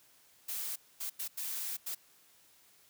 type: noise bursts at uneven times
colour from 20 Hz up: blue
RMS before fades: -38 dBFS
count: 5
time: 0.48-0.76 / 1-1.1 / 1.19-1.28 / 1.37-1.77 / 1.86-1.95 s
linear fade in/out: 10 ms
effects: white hiss -64 dBFS RMS until 2.89 s + high-pass 60 Hz 12 dB/octave